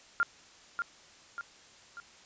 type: tone with echo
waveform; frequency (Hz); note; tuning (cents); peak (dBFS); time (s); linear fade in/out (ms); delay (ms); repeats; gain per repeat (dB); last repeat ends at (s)
sine; 1396.9; F6; 0; -23; 0.2-0.23; 0; 590; 3; -6; 2
effects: white hiss -56 dBFS RMS until 2.25 s + resampled to 16000 Hz